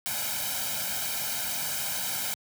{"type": "noise with comb filter", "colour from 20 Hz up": "white", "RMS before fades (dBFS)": -31, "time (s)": [0.06, 2.34], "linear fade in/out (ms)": 0, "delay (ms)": 1.3, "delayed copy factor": 0.85, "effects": ["high-pass 100 Hz 12 dB/octave"]}